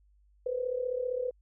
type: tone with amplitude modulation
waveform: sine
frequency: 501 Hz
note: B4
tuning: 25 cents sharp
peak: -26 dBFS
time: 0.46-1.31 s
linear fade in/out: 5 ms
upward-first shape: sine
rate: 35.3 Hz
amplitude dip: 75%
effects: added 50 Hz sine -61 dBFS peak until 1.41 s